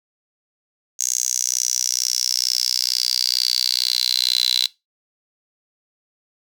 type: tone with high-pass filter sweep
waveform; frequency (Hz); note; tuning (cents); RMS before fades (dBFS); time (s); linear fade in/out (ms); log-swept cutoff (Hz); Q
10% pulse; 62.2; B1; +13; -21; 0.99-4.67; 10; 6500 to 3900; 9.3
effects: noise-tail reverb RT60 0.2 s tail -19 dB re dry